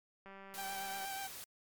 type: click train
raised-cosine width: 0.5 ms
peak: -38 dBFS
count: 155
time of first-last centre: 0.26-1.05 s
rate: 195 Hz
type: noise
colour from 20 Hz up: white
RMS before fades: -48 dBFS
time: 0.54-1.44 s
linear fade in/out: 0 ms
type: tone with vibrato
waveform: sawtooth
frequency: 780 Hz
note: G5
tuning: 9 cents flat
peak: -37 dBFS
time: 0.57-1.28 s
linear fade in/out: 20 ms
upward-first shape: sine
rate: 8.3 Hz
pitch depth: 22 cents each way
effects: MP3 96 kbps